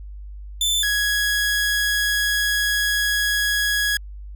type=tone pair in turn; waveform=sawtooth; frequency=3531 / 1666.4 Hz; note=A7 / G#6; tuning=+5 / +5 cents; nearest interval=octave + minor second; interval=1300 cents; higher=first; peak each=-15 dBFS; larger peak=neither; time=0.61-0.83 / 0.83-3.97 s; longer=second; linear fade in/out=2 ms; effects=added 50 Hz sine -33 dBFS peak until 4.35 s